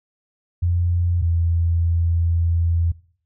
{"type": "tone pair in turn", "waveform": "sine", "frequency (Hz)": [87.1, 84.28], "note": ["F2", "E2"], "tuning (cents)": [-4, 39], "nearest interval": "minor second", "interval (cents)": 57, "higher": "first", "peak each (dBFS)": -16, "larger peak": "neither", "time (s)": [[0.62, 1.22], [1.22, 2.92]], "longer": "second", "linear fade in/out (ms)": 10, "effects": ["noise-tail reverb RT60 0.5 s tail -20 dB re dry"]}